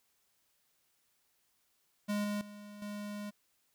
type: tone with level steps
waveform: square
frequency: 206.5 Hz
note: G#3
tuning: 10 cents flat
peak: -32 / -34 / -48 / -40 dBFS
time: 2.08-3.31 s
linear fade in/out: 20 ms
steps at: 2.24 / 2.41 / 2.82 s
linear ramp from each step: 2 ms
effects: white hiss -75 dBFS RMS until 3.74 s